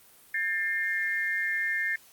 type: tone cluster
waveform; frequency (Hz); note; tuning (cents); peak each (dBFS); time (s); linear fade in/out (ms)
sine; 1611 / 1799 / 2118; G6 / A6 / C7; +47 / +38 / +21; -36 / -28 / -31; 0.34-1.96; 5
effects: white hiss -56 dBFS RMS until 2.12 s + Opus 32 kbps